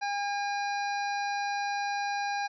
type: harmonic tone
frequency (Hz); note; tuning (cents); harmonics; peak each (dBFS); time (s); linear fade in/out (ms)
810; G#5; -43; 1 / 2 / 3 / 5 / 6 / 7; -30 / -36 / -40 / -44 / -46 / -47; 0.01-2.48; 20
effects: none